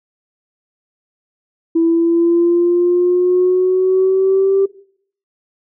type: exponential sweep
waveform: sine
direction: up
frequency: 329.6 to 392 Hz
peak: -9 dBFS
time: 1.75-4.66 s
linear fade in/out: 10 ms
effects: noise-tail reverb RT60 0.6 s tail -19 dB re dry + tanh soft clip ceiling -5 dBFS